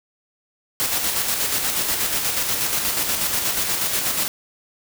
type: noise with tremolo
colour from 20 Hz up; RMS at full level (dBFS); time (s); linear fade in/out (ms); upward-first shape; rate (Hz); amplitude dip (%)
white; -21; 0.8-4.28; 0; square; 8.3; 35
effects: none